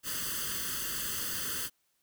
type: noise with comb filter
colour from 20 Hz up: white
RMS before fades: -35 dBFS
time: 0.03-1.7 s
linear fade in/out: 50 ms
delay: 0.64 ms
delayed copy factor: +1
effects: white hiss -75 dBFS RMS until 2.02 s